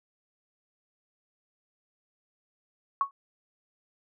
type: tone with exponential decay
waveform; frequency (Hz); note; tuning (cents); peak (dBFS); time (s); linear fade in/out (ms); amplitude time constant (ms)
sine; 1108.7; C#6; 0; -18; 3.01-3.11; 1; 21
effects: none